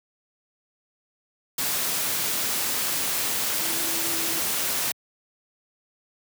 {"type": "tone in noise", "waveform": "sine", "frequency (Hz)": 330.5, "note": "E4", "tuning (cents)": 5, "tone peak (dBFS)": -37, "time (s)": [3.61, 4.4], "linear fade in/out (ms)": 5, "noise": "white", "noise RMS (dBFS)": -26, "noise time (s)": [1.58, 4.92], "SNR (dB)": -14, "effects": ["high-pass 100 Hz 12 dB/octave"]}